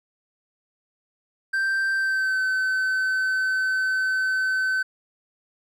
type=tone with pitch glide; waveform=triangle; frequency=1568 to 1526 Hz; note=G6 to G6; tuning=0 to -47 cents; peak=-19 dBFS; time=1.53-4.83 s; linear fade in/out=10 ms; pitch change=-47 cents; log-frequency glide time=1.95-2.41 s; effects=none